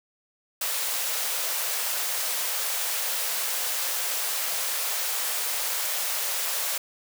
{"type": "high-pass noise", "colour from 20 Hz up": "white", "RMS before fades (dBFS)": -28, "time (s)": [0.61, 6.78], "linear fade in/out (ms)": 5, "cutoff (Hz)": 460, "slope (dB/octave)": 48, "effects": []}